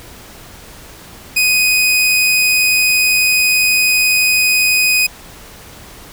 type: tone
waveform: sawtooth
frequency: 2498 Hz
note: D#7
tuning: 6 cents sharp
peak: -7 dBFS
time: 1.36-5.07 s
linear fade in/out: 10 ms
effects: pink hiss -37 dBFS RMS until 6.12 s